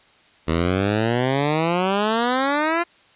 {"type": "exponential sweep", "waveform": "10% pulse", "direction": "up", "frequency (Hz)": [78.7, 349.2], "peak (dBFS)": -10, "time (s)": [0.47, 2.84], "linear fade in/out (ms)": 20, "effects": ["white hiss -54 dBFS RMS until 3.15 s", "resampled to 8000 Hz"]}